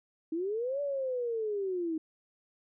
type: linear two-way sweep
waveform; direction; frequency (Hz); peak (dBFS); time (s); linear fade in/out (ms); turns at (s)
sine; up then down; 311.1 to 579 to 311.1; -30; 0.32-1.98; 5; 0.81
effects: none